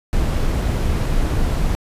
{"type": "noise", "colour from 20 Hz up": "brown", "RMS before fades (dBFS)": -18, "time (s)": [0.13, 1.75], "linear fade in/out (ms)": 0, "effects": ["resampled to 32000 Hz"]}